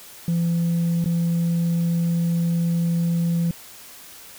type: tone with dropouts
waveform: sine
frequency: 169.4 Hz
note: E3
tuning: 48 cents sharp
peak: -16 dBFS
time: 0.28-3.51 s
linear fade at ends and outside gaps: 2 ms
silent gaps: 1.043-1.058 s
effects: tanh soft clip ceiling -17 dBFS + white hiss -43 dBFS RMS until 4.38 s